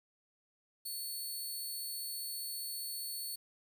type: tone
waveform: 10% pulse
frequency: 4425 Hz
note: C#8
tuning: 4 cents flat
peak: -32 dBFS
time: 0.85-3.36 s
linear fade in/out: 10 ms
effects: 10-bit